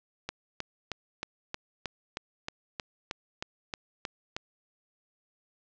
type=click train; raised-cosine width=0.2 ms; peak=-16 dBFS; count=14; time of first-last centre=0.29-4.365 s; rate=3.19 Hz; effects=low-pass 6000 Hz 12 dB/octave